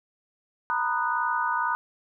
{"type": "chord", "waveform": "sine", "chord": "B major seventh", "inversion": "third", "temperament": "just", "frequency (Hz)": [926, 987.8, 1234.7, 1481.6], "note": ["A#5", "B5", "D#6", "F#6"], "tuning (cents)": [-12, 0, -14, 2], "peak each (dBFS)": -29, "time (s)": [0.7, 1.75], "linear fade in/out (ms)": 0, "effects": []}